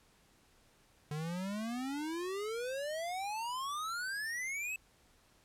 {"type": "exponential sweep", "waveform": "square", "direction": "up", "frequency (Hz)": [146.83, 2637], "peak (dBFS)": -37, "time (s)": [1.11, 4.76], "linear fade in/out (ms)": 2, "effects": ["pink hiss -67 dBFS RMS until 5.44 s", "low-pass 12000 Hz 12 dB/octave"]}